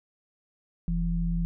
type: tone pair together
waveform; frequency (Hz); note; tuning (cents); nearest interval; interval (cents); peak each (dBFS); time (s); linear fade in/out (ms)
sine; 42.66 / 169.1; F1 / E3; -40 / +44; 2 octaves; 2384; -27; 0.88-1.45; 0
effects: none